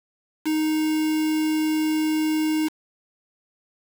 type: tone with quantisation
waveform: triangle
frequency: 311.1 Hz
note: D#4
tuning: in tune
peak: -18 dBFS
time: 0.45-2.69 s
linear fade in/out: 20 ms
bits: 5
effects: none